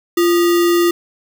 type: tone with sample-and-hold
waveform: sine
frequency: 345.3 Hz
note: F4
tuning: 20 cents flat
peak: -10 dBFS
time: 0.17-0.91 s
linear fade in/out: 5 ms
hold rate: 1575 Hz
effects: none